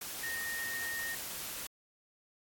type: tone in noise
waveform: sine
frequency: 1849 Hz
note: A#6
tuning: 15 cents flat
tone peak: -36 dBFS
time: 0.23-1.15 s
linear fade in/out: 5 ms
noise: white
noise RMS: -41 dBFS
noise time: 0.01-1.67 s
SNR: +2 dB
effects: AAC 64 kbps